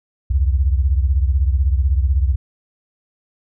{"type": "beating tone pair", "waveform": "sine", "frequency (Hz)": [65, 81], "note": ["C2", "E2"], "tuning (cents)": [-11, -30], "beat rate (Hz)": 16, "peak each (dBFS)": [-14, -19], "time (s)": [0.3, 2.36], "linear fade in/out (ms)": 10, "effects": []}